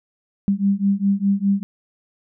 sine beating tone pair, 196 / 200.9 Hz, G3 / G3, 0 / +43 cents, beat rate 4.9 Hz, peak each -19 dBFS, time 0.48-1.63 s, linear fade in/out 0 ms, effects none

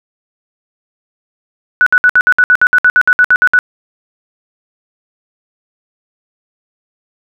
sine tone bursts, 1480 Hz, F#6, in tune, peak -4 dBFS, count 16, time 1.81-3.589 s, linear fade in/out 0 ms, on 54 ms, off 61 ms, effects none

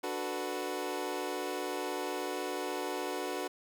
25% pulse chord, B minor seventh, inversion first, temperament equal, 293.7 / 370 / 440 / 493.9 Hz, D4 / F#4 / A4 / B4, 0 / 0 / 0 / 0 cents, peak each -37 / -34 / -39 / -36 dBFS, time 0.03-3.48 s, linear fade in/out 10 ms, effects none

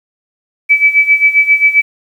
sine tone with tremolo, 2300 Hz, D7, 37 cents flat, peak -3 dBFS, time 0.69-1.82 s, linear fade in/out 20 ms, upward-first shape sine, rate 7.5 Hz, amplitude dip 80%, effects 7-bit

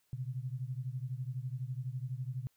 sine beating tone pair, 123.47 / 135.47 Hz, B2 / C#3, 0 / -39 cents, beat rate 12 Hz, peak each -38 / -40 dBFS, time 0.13-2.47 s, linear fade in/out 0 ms, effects white hiss -75 dBFS RMS until 2.56 s

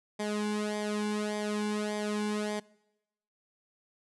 sawtooth tone with flanger, 210 Hz, G#3, 19 cents sharp, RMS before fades -32 dBFS, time 0.19-2.6 s, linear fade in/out 10 ms, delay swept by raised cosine 0.72 to 1.59 ms, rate 1.7 Hz, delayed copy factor -0.8, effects noise-tail reverb RT60 0.9 s tail -23 dB re dry + resampled to 24000 Hz

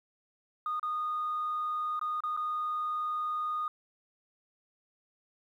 sine tone with dropouts, 1231 Hz, D#6, 19 cents flat, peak -29 dBFS, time 0.66-3.68 s, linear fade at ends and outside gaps 2 ms, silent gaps 0.796-0.829 / 1.994-2.013 / 2.205-2.236 / 2.366-2.373 s, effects tanh soft clip ceiling -26 dBFS + 11-bit

